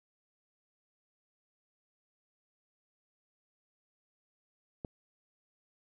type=click; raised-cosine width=2 ms; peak=-25 dBFS; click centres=4.848 s; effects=none

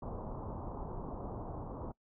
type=low-pass noise; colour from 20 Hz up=pink; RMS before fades=-42 dBFS; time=0.02-1.92 s; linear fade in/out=5 ms; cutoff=1100 Hz; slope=48 dB/octave; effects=noise-tail reverb RT60 0.1 s tail -22 dB re dry

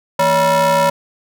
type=ring-modulated tone; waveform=square; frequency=199.5 Hz; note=G3; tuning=31 cents sharp; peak=-9 dBFS; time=0.19-0.9 s; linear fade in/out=5 ms; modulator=764 Hz; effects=none

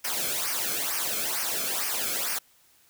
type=noise with flanger; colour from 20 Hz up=white; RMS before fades=-29 dBFS; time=0.04-2.39 s; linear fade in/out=10 ms; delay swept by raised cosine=0.26 to 1.08 ms; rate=2.2 Hz; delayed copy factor=-0.75; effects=white hiss -61 dBFS RMS until 2.89 s

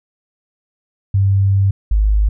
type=tone pair in turn; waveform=sine; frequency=98 / 51.91 Hz; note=G2 / G#1; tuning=0 / 0 cents; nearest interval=major seventh; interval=1100 cents; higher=first; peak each=-10 dBFS; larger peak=neither; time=1.14-1.71 / 1.91-2.29 s; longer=first; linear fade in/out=5 ms; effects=none

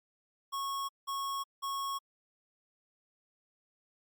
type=tone bursts; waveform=square; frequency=1100 Hz; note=C#6; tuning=14 cents flat; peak=-34 dBFS; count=3; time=0.52-1.99 s; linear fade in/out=20 ms; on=370 ms; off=180 ms; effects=MP3 96 kbps

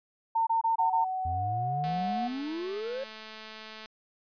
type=tone bursts; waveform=sine; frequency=907 Hz; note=A#5; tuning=48 cents flat; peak=-23 dBFS; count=5; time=0.35-1.046 s; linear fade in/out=10 ms; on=120 ms; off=24 ms
type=tone with pitch glide; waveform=sine; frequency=749 to 729.4 Hz; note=F#5 to F#5; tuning=+21 to -25 cents; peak=-29 dBFS; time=0.79-2.28 s; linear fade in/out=10 ms; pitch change=-46 cents; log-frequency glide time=1.3-1.44 s
type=exponential sweep; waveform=triangle; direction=up; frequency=81.5 to 552 Hz; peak=-30 dBFS; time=1.25-3.04 s; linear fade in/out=5 ms
type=click train; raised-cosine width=0.2 ms; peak=-27 dBFS; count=441; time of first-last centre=1.84-3.858 s; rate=218 Hz
effects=resampled to 11025 Hz

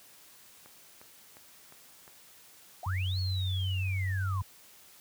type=click train; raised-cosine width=0.5 ms; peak=-37 dBFS; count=5; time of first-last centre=0.66-2.078 s; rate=2.82 Hz
type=linear two-way sweep; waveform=sine; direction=up then down; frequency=639 to 4400 to 982 Hz; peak=-37 dBFS; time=2.83-4.41 s; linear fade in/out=2 ms; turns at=3.19 s
type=tone with pitch glide; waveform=sine; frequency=93.1 to 95.5 Hz; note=F#2 to G2; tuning=+11 to -45 cents; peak=-28 dBFS; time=2.86-4.42 s; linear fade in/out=5 ms; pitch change=+44 cents; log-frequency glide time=3.26-4.25 s
effects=white hiss -56 dBFS RMS until 5 s + high-pass 60 Hz 12 dB/octave

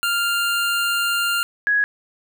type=tone pair in turn; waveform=25% pulse / sine; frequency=1396.9 / 1667.9 Hz; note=F6 / G#6; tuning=0 / +7 cents; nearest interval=minor third; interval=307 cents; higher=second; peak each=-15 dBFS; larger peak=neither; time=0.03-1.43 / 1.67-1.84 s; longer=first; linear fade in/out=0 ms; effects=none

